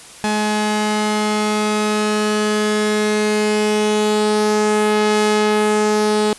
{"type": "tone pair together", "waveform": "sawtooth", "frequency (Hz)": [211.8, 423.7], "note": ["G#3", "G#4"], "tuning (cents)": [34, 35], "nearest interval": "octave", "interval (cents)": 1201, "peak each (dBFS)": -14, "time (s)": [0.24, 6.33], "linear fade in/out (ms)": 0, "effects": ["white hiss -39 dBFS RMS until 6.38 s", "resampled to 24000 Hz"]}